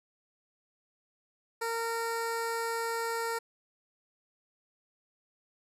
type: tone with notch filter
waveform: 15% pulse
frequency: 459.6 Hz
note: A#4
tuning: 25 cents flat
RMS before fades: -33 dBFS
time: 1.61-3.39 s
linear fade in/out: 10 ms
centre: 3300 Hz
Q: 1.7
effects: resampled to 32000 Hz